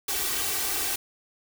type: noise with comb filter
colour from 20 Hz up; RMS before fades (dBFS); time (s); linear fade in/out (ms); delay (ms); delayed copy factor
white; -28; 0.08-0.96; 5; 2.6; +0.8
effects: none